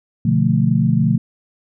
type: chord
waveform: sine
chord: B half-diminished seventh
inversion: none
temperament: equal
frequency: 123.47 / 146.83 / 174.61 / 220 Hz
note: B2 / D3 / F3 / A3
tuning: 0 / 0 / 0 / 0 cents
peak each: -18 dBFS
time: 0.25-1.18 s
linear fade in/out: 5 ms
effects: none